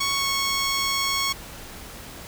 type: tone with pitch glide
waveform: 10% pulse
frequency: 1110 to 1101.7 Hz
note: C#6 to C#6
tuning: +2 to -11 cents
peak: -14 dBFS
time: 0-1.33 s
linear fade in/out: 10 ms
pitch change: -13 cents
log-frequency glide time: 0.14-0.27 s
effects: pink hiss -40 dBFS RMS until 2.27 s